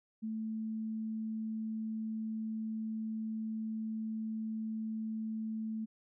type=tone; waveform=sine; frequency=220 Hz; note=A3; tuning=in tune; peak=-35 dBFS; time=0.22-5.86 s; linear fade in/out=20 ms; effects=none